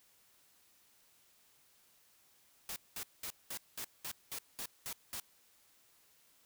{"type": "noise bursts", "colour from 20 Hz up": "white", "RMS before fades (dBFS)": -42, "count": 10, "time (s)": [2.69, 5.2], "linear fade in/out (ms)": 2, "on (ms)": 71, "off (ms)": 200, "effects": ["white hiss -68 dBFS RMS until 6.45 s"]}